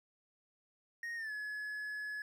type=tone with pitch glide; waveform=triangle; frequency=1864 to 1699.5 Hz; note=A#6 to G#6; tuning=-1 to +39 cents; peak=-37 dBFS; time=1.03-2.22 s; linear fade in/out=2 ms; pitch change=-160 cents; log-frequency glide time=1.16-1.32 s; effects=none